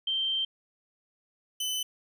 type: tone pair in turn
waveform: sine / sawtooth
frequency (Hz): 3136 / 3025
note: G7 / F#7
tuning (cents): 0 / +38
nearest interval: minor second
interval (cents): 62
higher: first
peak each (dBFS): -26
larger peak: neither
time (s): 0.07-0.45 / 1.6-1.83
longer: first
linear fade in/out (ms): 5
effects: none